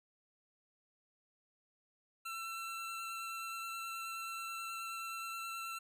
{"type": "tone with vibrato", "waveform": "25% pulse", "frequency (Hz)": 1345, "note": "E6", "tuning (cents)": 34, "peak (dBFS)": -37, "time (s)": [2.25, 5.79], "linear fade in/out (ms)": 10, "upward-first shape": "sine", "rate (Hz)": 9.4, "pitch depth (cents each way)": 9, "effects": []}